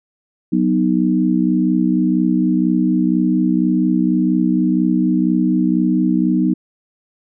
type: chord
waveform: sine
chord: B major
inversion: second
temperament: equal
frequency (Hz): 185 / 246.9 / 311.1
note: F#3 / B3 / D#4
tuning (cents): 0 / 0 / 0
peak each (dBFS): -17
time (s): 0.52-6.54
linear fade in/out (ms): 10
effects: none